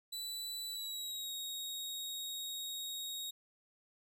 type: tone with pitch glide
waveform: sawtooth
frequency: 3968 to 3765 Hz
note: B7 to A#7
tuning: +7 to +16 cents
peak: -37 dBFS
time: 0.12-3.31 s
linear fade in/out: 10 ms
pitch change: -91 cents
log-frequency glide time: 0.68-1.32 s
effects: none